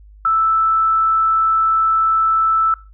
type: tone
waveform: sine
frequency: 1318.5 Hz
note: E6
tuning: in tune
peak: -12 dBFS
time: 0.25-2.74 s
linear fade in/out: 2 ms
effects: noise-tail reverb RT60 0.3 s tail -21 dB re dry + added 51 Hz sine -40 dBFS peak until 2.93 s